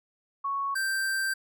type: tone pair in turn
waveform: sine / square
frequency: 1108.7 / 1567.9 Hz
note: C#6 / G6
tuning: 0 / 0 cents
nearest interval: tritone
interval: 600 cents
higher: second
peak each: -27 dBFS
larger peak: neither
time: 0.44-0.75 / 0.75-1.34 s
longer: second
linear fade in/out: 10 ms
effects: none